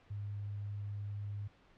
sine tone, 102.2 Hz, G#2, 27 cents flat, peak -38 dBFS, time 0.1-1.48 s, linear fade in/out 10 ms, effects pink hiss -65 dBFS RMS until 1.77 s + low-pass 3000 Hz 12 dB/octave

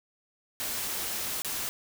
white noise with dropouts, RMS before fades -33 dBFS, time 0.6-1.69 s, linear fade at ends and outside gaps 0 ms, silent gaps 1.42-1.447 s, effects none

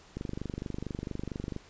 click train, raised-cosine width 3 ms, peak -22 dBFS, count 35, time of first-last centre 0.17-1.563 s, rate 24.4 Hz, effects pink hiss -56 dBFS RMS until 1.69 s + resampled to 16000 Hz

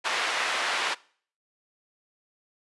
white band-pass noise, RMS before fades -28 dBFS, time 0.04-0.95 s, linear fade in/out 20 ms, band 640 to 2600 Hz, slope 12 dB/octave, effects noise-tail reverb RT60 0.5 s tail -22 dB re dry + resampled to 24000 Hz

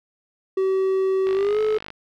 triangle tone with pitch glide, 381.6 to 430.8 Hz, G4 to A4, -47 to -37 cents, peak -16 dBFS, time 0.57-1.78 s, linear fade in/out 5 ms, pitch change +210 cents, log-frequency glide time 1.34-1.6 s
click train, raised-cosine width 0.3 ms, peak -19 dBFS, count 33, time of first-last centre 1.27-1.904 s, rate 50.5 Hz
effects none

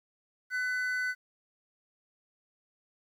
triangle tone pair together, 1500 / 2002 Hz, F#6 / B6, +23 / +23 cents, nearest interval perfect fourth, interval 500 cents, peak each -28 / -35 dBFS, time 0.5-1.15 s, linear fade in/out 50 ms, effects 11-bit

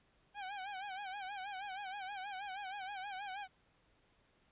sawtooth tone with vibrato, 784 Hz, G5, in tune, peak -38 dBFS, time 0.34-3.48 s, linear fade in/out 50 ms, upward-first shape sine, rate 6.3 Hz, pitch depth 100 cents each way, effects pink hiss -72 dBFS RMS until 4.51 s + resampled to 8000 Hz

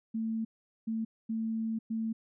sine tone bursts at uneven times, 223.5 Hz, A3, 27 cents sharp, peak -30 dBFS, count 4, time 0.14-0.45 / 0.87-1.05 / 1.29-1.79 / 1.9-2.13 s, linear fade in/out 10 ms, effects none

